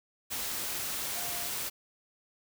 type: tone in noise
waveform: sine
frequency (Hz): 699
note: F5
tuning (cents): +1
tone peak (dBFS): -45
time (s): 1.15-1.48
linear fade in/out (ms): 20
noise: white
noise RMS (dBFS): -35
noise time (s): 0.3-1.7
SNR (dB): -13
effects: none